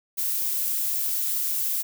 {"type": "noise", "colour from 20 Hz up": "violet", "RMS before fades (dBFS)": -26, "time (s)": [0.17, 1.83], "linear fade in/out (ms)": 20, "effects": []}